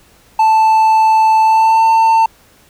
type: tone with pitch glide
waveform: triangle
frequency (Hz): 880 to 897.5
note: A5 to A5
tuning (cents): 0 to +34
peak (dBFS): -5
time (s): 0.39-2.26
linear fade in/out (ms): 5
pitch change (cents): +34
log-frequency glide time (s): 1.43-1.85
effects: pink hiss -48 dBFS RMS until 2.69 s